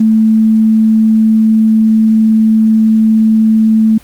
sine tone, 220 Hz, A3, in tune, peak -5 dBFS, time 0-3.98 s, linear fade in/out 5 ms, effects pink hiss -41 dBFS RMS until 4.03 s + Opus 24 kbps

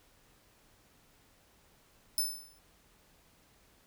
10% pulse tone with exponential decay, 5274 Hz, E8, in tune, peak -20 dBFS, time 2.18-2.59 s, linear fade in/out 1 ms, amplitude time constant 88 ms, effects pink hiss -65 dBFS RMS until 3.86 s

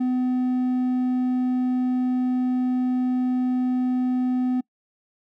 sine tone with hard clipping, 252.4 Hz, B3, 38 cents sharp, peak -21 dBFS, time 0-4.61 s, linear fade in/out 10 ms, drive 3 dB, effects noise-tail reverb RT60 0.1 s tail -24 dB re dry

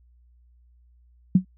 sine tone with exponential decay, 185 Hz, F#3, in tune, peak -9 dBFS, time 1.35-1.45 s, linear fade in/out 5 ms, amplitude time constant 20 ms, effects added 60 Hz sine -54 dBFS peak until 1.57 s

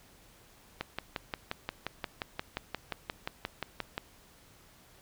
click train, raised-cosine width 0.3 ms, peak -17 dBFS, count 19, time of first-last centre 0.81-3.979 s, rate 5.68 Hz, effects pink hiss -59 dBFS RMS until 5.01 s

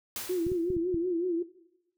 white noise with exponential decay, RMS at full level -34 dBFS, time 0.16-0.76 s, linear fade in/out 1 ms, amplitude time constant 130 ms
sine tone with vibrato, 349.2 Hz, F4, in tune, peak -26 dBFS, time 0.29-1.43 s, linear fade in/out 10 ms, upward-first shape sine, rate 5.4 Hz, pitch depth 100 cents each way
clicks, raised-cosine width 5 ms, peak -25 dBFS, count 5, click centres 0.467 / 0.518 / 0.703 / 0.767 / 0.944 s
effects noise-tail reverb RT60 0.9 s tail -18 dB re dry

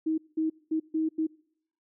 sine tone bursts at uneven times, 317.1 Hz, D#4, 33 cents sharp, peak -24 dBFS, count 5, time 0.06-0.18 / 0.37-0.5 / 0.71-0.8 / 0.94-1.09 / 1.18-1.27 s, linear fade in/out 10 ms, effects noise-tail reverb RT60 0.7 s tail -24 dB re dry

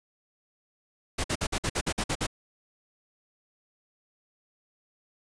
pink noise bursts, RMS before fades -28 dBFS, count 10, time 1.18-2.268 s, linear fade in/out 10 ms, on 62 ms, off 52 ms, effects resampled to 22050 Hz

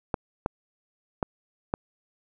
clicks, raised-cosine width 1 ms, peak -11 dBFS, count 4, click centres 0.142 / 0.461 / 1.228 / 1.739 s, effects none

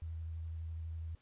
sine tone with vibrato, 81.4 Hz, E2, 21 cents flat, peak -39 dBFS, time 0.02-1.15 s, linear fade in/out 0 ms, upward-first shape sine, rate 12 Hz, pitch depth 20 cents each way, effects pink hiss -71 dBFS RMS until 1.21 s + resampled to 8000 Hz

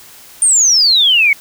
sine exponential sweep, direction down, 9120 to 2177 Hz, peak -7 dBFS, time 0.42-1.33 s, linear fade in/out 2 ms, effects white hiss -39 dBFS RMS until 1.4 s

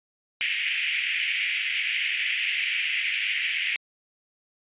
pink band-pass noise, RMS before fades -27 dBFS, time 0.41-3.76 s, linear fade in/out 0 ms, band 2000 to 3000 Hz, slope 48 dB/octave, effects resampled to 8000 Hz

